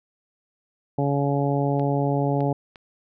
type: harmonic tone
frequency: 141 Hz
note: C#3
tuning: 30 cents sharp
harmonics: 1 / 2 / 3 / 4 / 5 / 6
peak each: -23 / -26 / -28 / -29 / -30 / -31 dBFS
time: 0.98-2.53 s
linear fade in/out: 5 ms
type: clicks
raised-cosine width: 0.3 ms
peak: -27 dBFS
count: 3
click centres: 1.796 / 2.406 / 2.758 s
effects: none

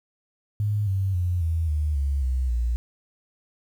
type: tone with pitch steps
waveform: sine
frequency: 104.3 / 96.2 / 88.72 / 81.83 / 75.48 / 69.61 / 64.2 / 59.22 Hz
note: G#2 / G2 / F2 / E2 / D2 / C#2 / C2 / A#1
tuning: +8 / -32 / +28 / -12 / +48 / +8 / -32 / +28 cents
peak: -21 dBFS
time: 0.6-2.76 s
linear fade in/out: 0 ms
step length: 270 ms
effects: 9-bit

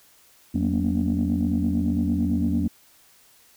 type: tone cluster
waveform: sine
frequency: 84.3 / 184.1 / 230.2 / 239.1 / 285.4 Hz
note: E2 / F#3 / A#3 / A#3 / D4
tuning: +39 / -8 / -22 / +44 / -49 cents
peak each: -26 dBFS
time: 0.54-2.68 s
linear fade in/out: 10 ms
effects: tanh soft clip ceiling -13 dBFS + white hiss -56 dBFS RMS until 3.56 s

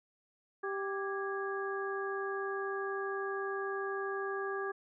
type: harmonic tone with a mistuned harmonic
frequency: 392 Hz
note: G4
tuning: in tune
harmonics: 1 / 2 / 3 / 4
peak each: -36 / -44 / -41 / -41 dBFS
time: 0.63-4.72 s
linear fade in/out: 10 ms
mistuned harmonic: 4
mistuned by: +86 cents
effects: none

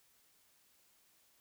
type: silence
effects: white hiss -70 dBFS RMS until 1.4 s

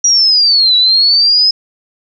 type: linear two-way sweep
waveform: sine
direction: down then up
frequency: 5790 to 3899 to 5130 Hz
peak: -6 dBFS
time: 0.04-1.51 s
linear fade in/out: 5 ms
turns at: 0.76 s
effects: none

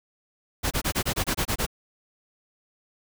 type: noise bursts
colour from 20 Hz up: pink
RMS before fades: -25 dBFS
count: 10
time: 0.63-1.665 s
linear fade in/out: 20 ms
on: 81 ms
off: 25 ms
effects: none

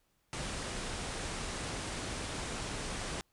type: low-pass noise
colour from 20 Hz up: pink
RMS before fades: -39 dBFS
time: 0.33-3.21 s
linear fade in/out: 0 ms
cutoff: 10000 Hz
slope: 96 dB/octave
effects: pink hiss -75 dBFS RMS until 3.32 s

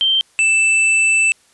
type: tone pair in turn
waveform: sine / square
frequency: 3136 / 2646 Hz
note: G7 / E7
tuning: 0 / +6 cents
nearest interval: minor third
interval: 294 cents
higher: first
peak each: -12 dBFS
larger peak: neither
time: 0.01-0.21 / 0.39-1.32 s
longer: second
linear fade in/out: 0 ms
effects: white hiss -54 dBFS RMS until 1.53 s + resampled to 24000 Hz

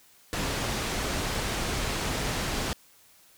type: low-pass noise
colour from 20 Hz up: pink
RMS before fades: -30 dBFS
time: 0.33-2.73 s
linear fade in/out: 0 ms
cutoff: 8300 Hz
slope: 12 dB/octave
effects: white hiss -58 dBFS RMS until 3.37 s

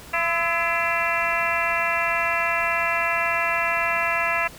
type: harmonic tone with a mistuned harmonic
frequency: 338.3 Hz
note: E4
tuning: 45 cents sharp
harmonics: 2 / 3 / 4 / 5 / 6 / 7 / 8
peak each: -28 / -28 / -28 / -28 / -28 / -28 / -28 dBFS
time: 0.13-4.48 s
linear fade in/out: 10 ms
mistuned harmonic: 4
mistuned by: -52 cents
effects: pink hiss -43 dBFS RMS until 4.58 s

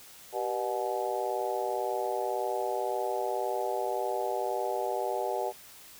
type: harmonic tone with a mistuned harmonic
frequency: 121.9 Hz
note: B2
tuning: 22 cents flat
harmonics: 3 / 4 / 5 / 6 / 7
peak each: -35 / -35 / -35 / -35 / -35 dBFS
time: 0.32-5.53 s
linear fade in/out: 50 ms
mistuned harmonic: 3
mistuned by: +100 cents
effects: white hiss -51 dBFS RMS until 5.99 s

